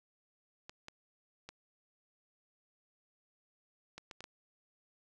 clicks, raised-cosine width 0.2 ms, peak -29 dBFS, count 7, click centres 0.695 / 0.884 / 1.49 / 3.98 / 4.112 / 4.206 / 4.241 s, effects none

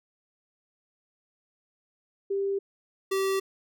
sine / square tone pair in turn, 394.8 / 386.7 Hz, G4 / G4, +12 / -24 cents, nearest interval unison, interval 36 cents, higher first, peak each -25 dBFS, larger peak neither, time 2.3-2.59 / 3.11-3.4 s, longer neither, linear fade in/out 10 ms, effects none

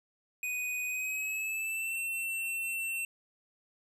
square tone with pitch glide, 2489 to 2699 Hz, D#7 to E7, 0 to +40 cents, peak -33 dBFS, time 0.43-3.05 s, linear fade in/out 2 ms, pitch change +140 cents, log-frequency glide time 0.86-1.98 s, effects none

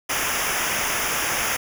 pink noise with comb filter, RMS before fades -24 dBFS, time 0.09-1.57 s, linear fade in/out 10 ms, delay 0.24 ms, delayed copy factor -0.85, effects none

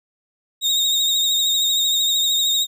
35% pulse tone with vibrato, 3729 Hz, A#7, in tune, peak -15 dBFS, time 0.61-2.67 s, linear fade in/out 50 ms, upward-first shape sine, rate 13 Hz, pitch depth 41 cents each way, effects none

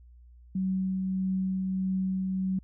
sine tone with tremolo, 188.6 Hz, F#3, 33 cents sharp, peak -25 dBFS, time 0.55-2.59 s, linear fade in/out 5 ms, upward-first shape triangle, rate 1.6 Hz, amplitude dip 25%, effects added 60 Hz sine -50 dBFS peak until 2.63 s

